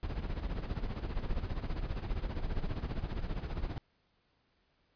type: noise with tremolo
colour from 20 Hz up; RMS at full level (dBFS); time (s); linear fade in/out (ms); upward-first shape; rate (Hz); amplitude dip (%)
brown; -33; 0.03-3.78; 0; sine; 15; 70
effects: pink hiss -74 dBFS RMS until 4.95 s + resampled to 11025 Hz